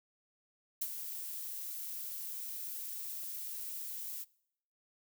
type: noise with ADSR envelope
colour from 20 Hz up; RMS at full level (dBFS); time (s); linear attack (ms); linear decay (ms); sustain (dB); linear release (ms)
violet; -34; 0.81-4.25; 9; 48; -8; 29
effects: noise-tail reverb RT60 0.7 s tail -23 dB re dry